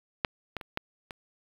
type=clicks; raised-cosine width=0.3 ms; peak=-8 / -16 / -23 / -13 / -22 dBFS; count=5; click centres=0.248 / 0.567 / 0.612 / 0.774 / 1.108 s; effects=low-pass 4000 Hz 12 dB/octave + 7-bit